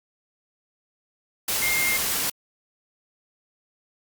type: tone in noise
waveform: sine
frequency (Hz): 2118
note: C7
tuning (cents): +21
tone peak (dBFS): -23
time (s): 1.62-1.97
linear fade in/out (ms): 5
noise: white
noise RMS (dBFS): -25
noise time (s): 1.48-2.3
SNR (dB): -1
effects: Opus 48 kbps